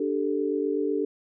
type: chord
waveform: sine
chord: D suspended fourth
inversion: none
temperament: equal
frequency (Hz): 293.7 / 392 / 440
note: D4 / G4 / A4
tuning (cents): 0 / 0 / 0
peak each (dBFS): -28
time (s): 0-1.05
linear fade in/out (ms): 5
effects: none